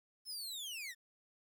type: linear sweep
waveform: sawtooth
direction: down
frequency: 5310 to 1742 Hz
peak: -39 dBFS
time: 0.25-0.95 s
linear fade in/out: 50 ms
effects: 12-bit